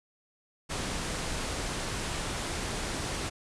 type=low-pass noise; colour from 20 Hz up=pink; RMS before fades=-34 dBFS; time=0.69-3.3 s; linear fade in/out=20 ms; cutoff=10000 Hz; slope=48 dB/octave; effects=none